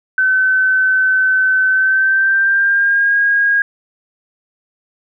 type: tone with pitch glide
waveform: sine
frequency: 1524 to 1633.4 Hz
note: G6 to G#6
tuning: -49 to -29 cents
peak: -10 dBFS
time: 0.18-3.62 s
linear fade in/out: 2 ms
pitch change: +120 cents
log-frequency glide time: 1.69-3.17 s
effects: none